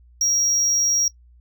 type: tone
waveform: triangle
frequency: 5650 Hz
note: F8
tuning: 19 cents sharp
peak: -16 dBFS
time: 0.21-1.08 s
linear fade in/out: 2 ms
effects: noise-tail reverb RT60 0.1 s tail -20 dB re dry + added 60 Hz sine -48 dBFS peak until 1.4 s